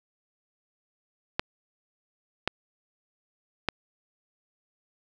clicks, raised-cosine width 0.3 ms, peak -8 dBFS, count 3, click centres 1.395 / 2.476 / 3.687 s, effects none

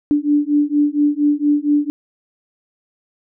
sine beating tone pair, 291 / 295.3 Hz, D4 / D4, -16 / +10 cents, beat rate 4.3 Hz, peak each -16 dBFS, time 0.11-1.9 s, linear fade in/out 0 ms, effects none

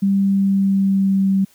sine tone with pitch glide, 196.7 to 193.54 Hz, G3 to G3, +6 to -22 cents, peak -13 dBFS, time 0.02-1.45 s, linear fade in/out 10 ms, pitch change -28 cents, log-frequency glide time 0.14-1.33 s, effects white hiss -54 dBFS RMS until 1.54 s

